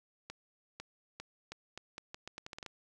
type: accelerating click train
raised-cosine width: 0.2 ms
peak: -26 dBFS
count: 14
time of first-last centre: 0.3-2.663 s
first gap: 500 ms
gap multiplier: 0.8
effects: none